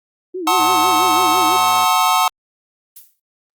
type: tone with vibrato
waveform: sine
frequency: 342.3 Hz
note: F4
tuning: 35 cents flat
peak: -22 dBFS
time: 0.34-1.57 s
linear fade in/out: 10 ms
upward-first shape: sine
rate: 6 Hz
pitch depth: 170 cents each way
type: chord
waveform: square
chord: F# diminished seventh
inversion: none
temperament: just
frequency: 740 / 888 / 1065.6 / 1278.7 Hz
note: F#5 / A5 / C6 / Eb6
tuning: 0 / +16 / +31 / +47 cents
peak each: -19 dBFS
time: 0.47-2.28 s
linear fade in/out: 2 ms
type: tone with pitch glide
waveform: 5% pulse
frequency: 116.8 to 118.57 Hz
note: A#2 to A#2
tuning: +4 to +30 cents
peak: -20 dBFS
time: 0.58-1.86 s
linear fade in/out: 20 ms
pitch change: +26 cents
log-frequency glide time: 1.28-1.34 s
type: noise with exponential decay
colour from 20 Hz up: violet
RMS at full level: -34 dBFS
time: 2.96-3.2 s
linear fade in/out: 5 ms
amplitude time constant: 52 ms
effects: Opus 32 kbps